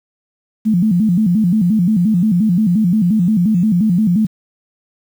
sine tone with vibrato, 195.3 Hz, G3, 6 cents flat, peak -10 dBFS, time 0.65-4.27 s, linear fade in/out 20 ms, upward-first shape square, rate 5.7 Hz, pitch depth 190 cents each way, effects 7-bit

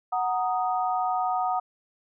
sine chord, D# minor, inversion first, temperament equal, 740 / 932.3 / 1244.5 Hz, F#5 / A#5 / D#6, 0 / 0 / 0 cents, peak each -25 / -31 / -30 dBFS, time 0.12-1.6 s, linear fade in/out 10 ms, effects none

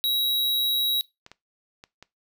square tone, 3858 Hz, B7, 41 cents flat, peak -22 dBFS, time 0.04-1.01 s, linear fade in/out 0 ms
clicks, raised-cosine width 0.2 ms, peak -26 dBFS, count 4, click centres 1.264 / 1.316 / 1.839 / 2.026 s
effects noise-tail reverb RT60 0.2 s tail -20 dB re dry

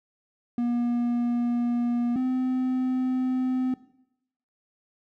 triangle tone pair in turn, 239.6 / 256.3 Hz, A#3 / C4, +48 / -36 cents, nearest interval minor second, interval 116 cents, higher second, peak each -21 dBFS, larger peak neither, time 0.58-2.16 / 2.16-3.74 s, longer neither, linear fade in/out 2 ms, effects noise-tail reverb RT60 0.8 s tail -17 dB re dry

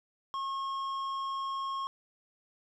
triangle tone with tanh clipping, 1084 Hz, C#6, 39 cents flat, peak -34 dBFS, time 0.34-1.87 s, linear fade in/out 0 ms, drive 13 dB, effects none

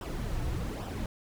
brown noise with flanger, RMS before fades -34 dBFS, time 0.01-1.06 s, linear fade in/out 2 ms, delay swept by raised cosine 0.45 to 5.15 ms, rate 1.2 Hz, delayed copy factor -0.6, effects none

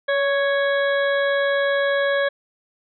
harmonic tone with a mistuned harmonic, 554.4 Hz, C#5, in tune, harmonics 1 / 2 / 3 / 4 / 6 / 7, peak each -19 / -30 / -23 / -35 / -33 / -38 dBFS, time 0.08-2.29 s, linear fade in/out 10 ms, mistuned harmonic 1, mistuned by +22 cents, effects none

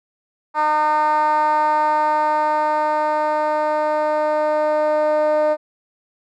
10% pulse tone with band-pass filter sweep, 304.3 Hz, D#4, 38 cents flat, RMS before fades -18 dBFS, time 0.54-5.57 s, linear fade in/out 50 ms, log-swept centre 990 to 620 Hz, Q 3.8, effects none

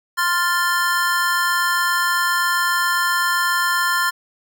square chord, F major, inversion second, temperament equal, 1046.5 / 1396.9 / 1760 Hz, C6 / F6 / A6, 0 / 0 / 0 cents, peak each -22 dBFS, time 0.17-4.11 s, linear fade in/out 20 ms, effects none

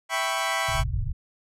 20% pulse chord, C# half-diminished seventh, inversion first, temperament equal, 659.3 / 784 / 987.8 / 1108.7 Hz, E5 / G5 / B5 / C#6, 0 / 0 / 0 / 0 cents, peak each -25 dBFS, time 0.09-0.84 s, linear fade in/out 50 ms
pink low-pass noise, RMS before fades -27 dBFS, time 0.68-1.13 s, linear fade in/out 10 ms, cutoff 140 Hz, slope 96 dB/octave
effects low-pass 11000 Hz 12 dB/octave

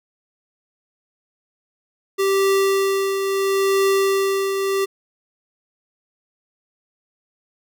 square tone with tremolo, 390.5 Hz, G4, 7 cents flat, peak -15 dBFS, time 2.18-4.86 s, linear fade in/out 20 ms, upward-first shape triangle, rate 0.74 Hz, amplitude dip 50%, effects none

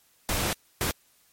pink noise bursts at uneven times, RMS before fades -27 dBFS, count 2, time 0.29-0.53 / 0.81-0.91 s, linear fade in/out 0 ms, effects white hiss -63 dBFS RMS until 1.32 s + MP3 64 kbps

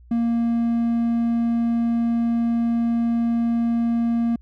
triangle tone, 233.1 Hz, A#3, in tune, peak -16 dBFS, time 0.11-4.36 s, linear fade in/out 5 ms, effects added 60 Hz sine -45 dBFS peak until 4.41 s

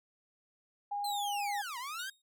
sine tone, 815 Hz, G#5, 33 cents flat, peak -33 dBFS, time 0.91-1.62 s, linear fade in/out 10 ms
sawtooth linear two-way sweep, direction down then up, 4198 to 932.3 to 1636 Hz, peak -35 dBFS, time 1.04-2.1 s, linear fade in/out 5 ms, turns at 1.78 s
sawtooth tone with exponential decay, 3729 Hz, A#7, in tune, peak -36 dBFS, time 1.99-2.22 s, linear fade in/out 5 ms, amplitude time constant 50 ms
effects none

